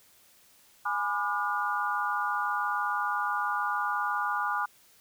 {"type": "chord", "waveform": "sine", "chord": "G# diminished seventh", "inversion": "none", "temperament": "just", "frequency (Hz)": [830.6, 996.7, 1196.1, 1435.3], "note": ["G#5", "B5", "D6", "F6"], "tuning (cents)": [0, 16, 31, 47], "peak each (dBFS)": [-33, -34, -31, -32], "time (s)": [0.85, 4.66], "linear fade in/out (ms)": 10, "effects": ["white hiss -60 dBFS RMS until 5 s"]}